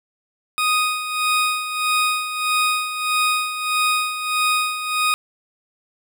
20% pulse tone with tremolo, 1244.5 Hz, D#6, in tune, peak -11 dBFS, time 0.58-5.14 s, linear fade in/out 0 ms, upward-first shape sine, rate 1.6 Hz, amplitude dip 65%, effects none

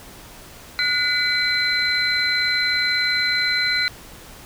sine tone cluster, 1453 / 2017 / 2296 / 4066 Hz, F#6 / B6 / D7 / B7, -32 / +36 / -40 / +50 cents, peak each -23 / -23 / -27 / -21 dBFS, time 0.79-3.88 s, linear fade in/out 0 ms, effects tanh soft clip ceiling -8 dBFS + pink hiss -42 dBFS RMS until 4.45 s

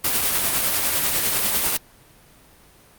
white noise with tremolo, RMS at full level -19 dBFS, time 0.04-1.77 s, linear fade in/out 5 ms, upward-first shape triangle, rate 10 Hz, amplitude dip 40%, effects pink hiss -51 dBFS RMS until 2.98 s + Opus 32 kbps

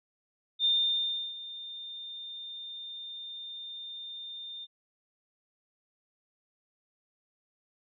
sine tone with ADSR envelope, 3615 Hz, A7, 46 cents sharp, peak -22 dBFS, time 0.59-4.67 s, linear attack 59 ms, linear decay 690 ms, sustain -17 dB, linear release 38 ms, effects none

